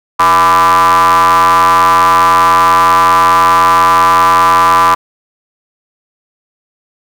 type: ring-modulated tone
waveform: square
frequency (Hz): 87.31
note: F2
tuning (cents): 0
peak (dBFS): -3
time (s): 0.19-4.95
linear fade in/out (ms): 10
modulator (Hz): 1090
effects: none

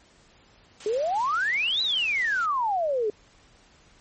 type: noise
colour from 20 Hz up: white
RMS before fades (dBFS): -42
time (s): 0.8-2.46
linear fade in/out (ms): 5
type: exponential two-way sweep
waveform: sine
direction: up then down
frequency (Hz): 405.2 to 4035 to 405.2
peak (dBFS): -22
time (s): 0.86-3.1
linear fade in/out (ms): 2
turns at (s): 1.82
effects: pink hiss -57 dBFS RMS until 4 s + MP3 32 kbps

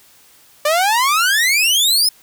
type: exponential sweep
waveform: sawtooth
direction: up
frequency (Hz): 580 to 5260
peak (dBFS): -9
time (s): 0.65-2.09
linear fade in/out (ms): 5
effects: white hiss -49 dBFS RMS until 2.22 s

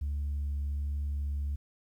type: tone with vibrato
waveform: sine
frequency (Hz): 71.7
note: D2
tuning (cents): -41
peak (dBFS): -28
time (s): 0.01-1.56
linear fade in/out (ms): 10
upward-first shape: sine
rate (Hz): 1.3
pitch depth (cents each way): 8
effects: tanh soft clip ceiling -28 dBFS + 11-bit

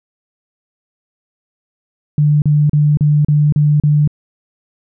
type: tone bursts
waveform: sine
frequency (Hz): 148.5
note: D3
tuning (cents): +20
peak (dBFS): -8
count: 7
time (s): 2.18-4.076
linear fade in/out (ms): 2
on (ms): 240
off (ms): 36
effects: none

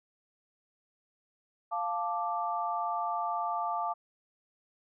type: chord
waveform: sine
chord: D minor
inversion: first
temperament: equal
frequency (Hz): 698.5 / 880 / 1174.7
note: F5 / A5 / D6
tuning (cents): 0 / 0 / 0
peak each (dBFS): -34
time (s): 1.71-3.94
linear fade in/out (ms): 20
effects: none

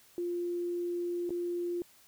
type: tone with dropouts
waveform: sine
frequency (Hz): 349.2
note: F4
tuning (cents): 0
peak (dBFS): -31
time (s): 0.18-1.82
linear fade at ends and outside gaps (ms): 1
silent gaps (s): 1.294-1.305
effects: white hiss -61 dBFS RMS until 2.07 s

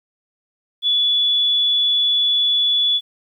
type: tone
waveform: sine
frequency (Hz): 3429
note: A7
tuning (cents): -45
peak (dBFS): -14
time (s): 0.82-3.01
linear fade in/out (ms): 50
effects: 9-bit

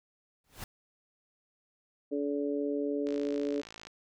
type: noise with exponential growth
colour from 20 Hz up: pink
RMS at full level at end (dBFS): -38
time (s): 0.44-0.64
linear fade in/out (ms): 2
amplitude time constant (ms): 42
type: harmonic tone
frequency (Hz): 143.4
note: D3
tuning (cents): -41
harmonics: 2 / 3 / 4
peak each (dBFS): -32 / -33 / -38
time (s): 2.11-3.62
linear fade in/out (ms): 20
type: click train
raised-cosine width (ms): 0.2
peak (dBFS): -29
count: 45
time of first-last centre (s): 3.07-3.87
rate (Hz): 55
effects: none

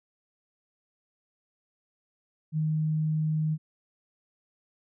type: tone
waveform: sine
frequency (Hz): 155.56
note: D#3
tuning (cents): 0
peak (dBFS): -24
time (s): 2.52-3.58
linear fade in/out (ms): 50
effects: none

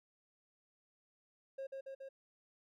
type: tone with echo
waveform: triangle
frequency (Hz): 539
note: C#5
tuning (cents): -49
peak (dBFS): -38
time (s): 1.58-1.67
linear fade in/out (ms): 10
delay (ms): 140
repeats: 3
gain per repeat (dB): -2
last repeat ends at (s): 2.09
effects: tanh soft clip ceiling -34 dBFS

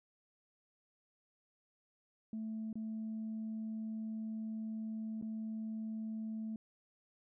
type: tone with dropouts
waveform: sine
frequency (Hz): 220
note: A3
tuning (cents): 0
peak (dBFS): -37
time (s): 2.33-6.56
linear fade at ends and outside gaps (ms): 2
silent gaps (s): 2.729-2.755 / 5.214-5.224
effects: tanh soft clip ceiling -35 dBFS

